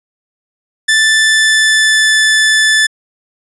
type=tone with pitch glide; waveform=sawtooth; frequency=1760 to 1747.8 Hz; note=A6 to A6; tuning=0 to -12 cents; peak=-4 dBFS; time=0.88-2.87 s; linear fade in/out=10 ms; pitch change=-12 cents; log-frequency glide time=1.2-2.2 s; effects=resampled to 24000 Hz